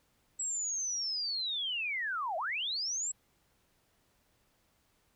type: linear two-way sweep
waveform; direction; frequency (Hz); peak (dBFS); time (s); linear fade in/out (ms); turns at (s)
sine; down then up; 7790 to 614 to 7790; -32; 0.39-3.12; 10; 2.37
effects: pink hiss -72 dBFS RMS until 5.15 s